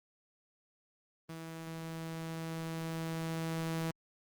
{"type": "tone with level ramp", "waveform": "sawtooth", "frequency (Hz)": 163, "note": "E3", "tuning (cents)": -19, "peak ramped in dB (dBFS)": [-38, -29], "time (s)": [1.29, 3.91], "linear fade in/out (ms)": 5, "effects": ["Opus 24 kbps"]}